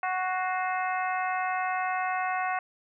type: harmonic tone with a mistuned harmonic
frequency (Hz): 370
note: F#4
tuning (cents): 0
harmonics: 2 / 3 / 4 / 5 / 6 / 7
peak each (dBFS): -29 / -33 / -35 / -37 / -39 / -40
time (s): 0.03-2.59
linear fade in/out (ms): 2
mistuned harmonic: 6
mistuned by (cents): -85
effects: none